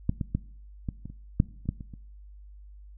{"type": "clicks", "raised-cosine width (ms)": 5, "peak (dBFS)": [-11, -16, -13, -18, -25, -30, -7, -29, -14, -27, -29], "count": 11, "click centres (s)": [0.094, 0.212, 0.35, 0.888, 1.056, 1.1, 1.401, 1.657, 1.69, 1.808, 1.938], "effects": ["noise-tail reverb RT60 0.6 s tail -21 dB re dry", "added 50 Hz sine -45 dBFS peak until 2.97 s"]}